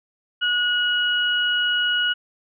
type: tone pair together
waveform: sine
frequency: 1455 / 2910 Hz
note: F#6 / F#7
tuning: -29 / -29 cents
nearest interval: octave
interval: 1200 cents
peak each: -21 / -21 dBFS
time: 0.41-2.14 s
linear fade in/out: 20 ms
effects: none